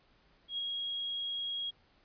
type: tone with ADSR envelope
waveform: sine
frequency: 3290 Hz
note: G#7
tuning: 17 cents flat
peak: -32 dBFS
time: 0.48-1.71 s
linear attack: 100 ms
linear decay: 14 ms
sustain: -2 dB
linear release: 16 ms
effects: pink hiss -67 dBFS RMS until 2.04 s + resampled to 11025 Hz